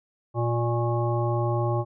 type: harmonic tone with a mistuned harmonic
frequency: 118.1 Hz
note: A#2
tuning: 23 cents sharp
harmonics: 1 / 3 / 5 / 7 / 9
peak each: -24 / -29 / -31 / -32 / -34 dBFS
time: 0.34-1.85 s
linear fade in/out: 50 ms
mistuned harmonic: 9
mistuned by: +49 cents
effects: none

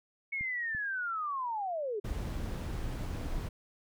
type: linear sweep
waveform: sine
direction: down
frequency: 2217 to 392 Hz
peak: -32 dBFS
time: 0.32-2 s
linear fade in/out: 10 ms
type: clicks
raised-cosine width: 5 ms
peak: -33 / -33 dBFS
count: 2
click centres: 0.41 / 0.749 s
type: noise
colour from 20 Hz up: brown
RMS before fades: -36 dBFS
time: 2.04-3.49 s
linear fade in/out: 10 ms
effects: none

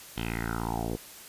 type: tone with low-pass filter sweep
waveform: 10% pulse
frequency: 57 Hz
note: A#1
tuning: 38 cents flat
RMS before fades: -32 dBFS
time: 0.16-0.97 s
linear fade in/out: 20 ms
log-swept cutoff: 3400 to 480 Hz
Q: 4.8
effects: white hiss -47 dBFS RMS until 1.28 s + resampled to 32000 Hz

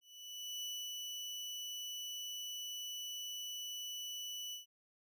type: tone with ADSR envelope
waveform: 30% pulse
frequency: 2967 Hz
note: F#7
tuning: 4 cents sharp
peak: -37 dBFS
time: 0.01-4.66 s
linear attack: 620 ms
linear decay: 280 ms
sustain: -2 dB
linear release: 130 ms
effects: none

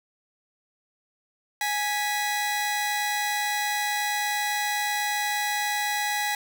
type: tone pair together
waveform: sawtooth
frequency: 831 / 1961.7 Hz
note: G#5 / B6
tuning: +1 / -12 cents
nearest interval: octave + minor third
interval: 1487 cents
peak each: -23 / -25 dBFS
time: 1.61-6.35 s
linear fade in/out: 2 ms
effects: none

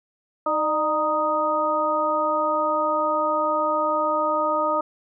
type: harmonic tone with a mistuned harmonic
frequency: 311.1 Hz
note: D#4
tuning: in tune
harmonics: 1 / 2 / 3 / 4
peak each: -31 / -24 / -26 / -23 dBFS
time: 0.46-4.81 s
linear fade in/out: 5 ms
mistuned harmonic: 2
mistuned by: -50 cents
effects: none

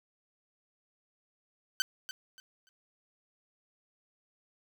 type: tone with echo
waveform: 15% pulse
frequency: 1532 Hz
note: G6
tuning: 40 cents flat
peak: -20 dBFS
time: 1.8-1.82 s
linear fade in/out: 0 ms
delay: 290 ms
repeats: 3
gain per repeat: -12 dB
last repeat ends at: 2.69 s
effects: none

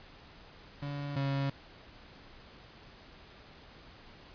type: tone pair in turn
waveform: 35% pulse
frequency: 143 / 138.13 Hz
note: D3 / C#3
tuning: -46 / -6 cents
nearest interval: minor second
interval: 60 cents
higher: first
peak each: -34 / -28 dBFS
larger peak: second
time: 0.82-1.16 / 1.16-1.5 s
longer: neither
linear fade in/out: 5 ms
effects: pink hiss -54 dBFS RMS until 4.34 s + resampled to 11025 Hz

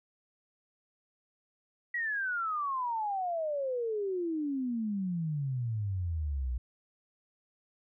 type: exponential sweep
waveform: sine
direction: down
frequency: 1948 to 58.9 Hz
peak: -30 dBFS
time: 1.94-6.58 s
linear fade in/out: 5 ms
effects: none

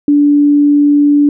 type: tone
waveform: sine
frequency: 290.3 Hz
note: D4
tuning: 20 cents flat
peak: -5 dBFS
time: 0.08-1.29 s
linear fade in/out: 2 ms
effects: none

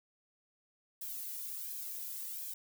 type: noise with flanger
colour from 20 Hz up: violet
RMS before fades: -42 dBFS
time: 1.01-2.54 s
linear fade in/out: 5 ms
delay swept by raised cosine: 1.2 to 2.05 ms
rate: 1.4 Hz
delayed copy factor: +0.95
effects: none

